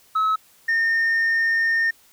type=tone pair in turn; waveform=sine; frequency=1290 / 1824.3 Hz; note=E6 / A#6; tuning=-38 / -38 cents; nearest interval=tritone; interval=600 cents; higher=second; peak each=-15 dBFS; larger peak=neither; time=0.15-0.36 / 0.68-1.91 s; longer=second; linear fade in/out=10 ms; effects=tanh soft clip ceiling -16 dBFS + white hiss -55 dBFS RMS until 2.12 s